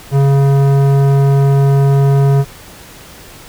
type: tone with tanh clipping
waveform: sine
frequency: 138.59 Hz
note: C#3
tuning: in tune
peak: -9 dBFS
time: 0.11-2.45 s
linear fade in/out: 50 ms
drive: 15 dB
effects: pink hiss -36 dBFS RMS until 3.48 s